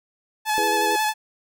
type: tone with vibrato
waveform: sawtooth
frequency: 860 Hz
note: A5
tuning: 40 cents flat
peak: -16 dBFS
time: 0.45-1.14 s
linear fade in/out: 50 ms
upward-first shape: square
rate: 11 Hz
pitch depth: 18 cents each way
type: chord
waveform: sine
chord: E major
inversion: none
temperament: equal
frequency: 329.6 / 415.3 / 493.9 Hz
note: E4 / G#4 / B4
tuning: 0 / 0 / 0 cents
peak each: -30 / -26 / -29 dBFS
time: 0.58-0.96 s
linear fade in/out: 0 ms
effects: none